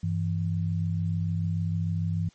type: tone pair together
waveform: sine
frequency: 98 / 164.82 Hz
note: G2 / E3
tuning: 0 / 0 cents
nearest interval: major sixth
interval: 900 cents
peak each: -27 / -28 dBFS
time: 0.03-2.29 s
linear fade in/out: 5 ms
effects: white hiss -61 dBFS RMS until 2.34 s + MP3 32 kbps